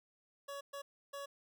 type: tone bursts at uneven times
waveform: 25% pulse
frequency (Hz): 562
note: C#5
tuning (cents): +24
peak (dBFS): -39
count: 3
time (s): 0.48-0.61 / 0.73-0.82 / 1.13-1.26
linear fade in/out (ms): 10
effects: 13-bit